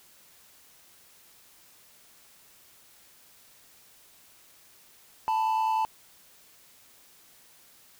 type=tone pair together; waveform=triangle; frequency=880.9 / 991 Hz; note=A5 / B5; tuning=+2 / +6 cents; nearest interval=major second; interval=204 cents; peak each=-22 / -28 dBFS; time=5.28-5.85 s; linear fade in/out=0 ms; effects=tanh soft clip ceiling -15 dBFS + white hiss -57 dBFS RMS until 7.99 s